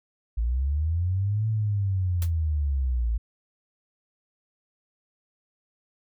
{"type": "linear two-way sweep", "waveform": "sine", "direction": "up then down", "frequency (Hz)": [54.1, 111, 54.1], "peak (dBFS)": -22, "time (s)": [0.37, 3.18], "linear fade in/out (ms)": 10, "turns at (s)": 1.48}
{"type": "noise with exponential decay", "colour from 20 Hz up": "white", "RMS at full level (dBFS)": -33, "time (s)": [2.22, 2.31], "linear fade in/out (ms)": 1, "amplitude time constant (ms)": 19}
{"effects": []}